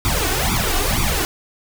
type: noise with flanger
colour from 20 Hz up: pink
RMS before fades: -19 dBFS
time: 0.05-1.25 s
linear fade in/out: 0 ms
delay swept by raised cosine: 0.84 to 2.74 ms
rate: 2.1 Hz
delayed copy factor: +0.95
effects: none